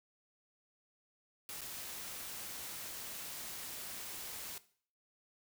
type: noise with dropouts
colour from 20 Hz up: white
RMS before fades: -45 dBFS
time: 1.49-4.58 s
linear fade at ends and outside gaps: 1 ms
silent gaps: 1.609-1.615 s
effects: noise-tail reverb RT60 0.5 s tail -17 dB re dry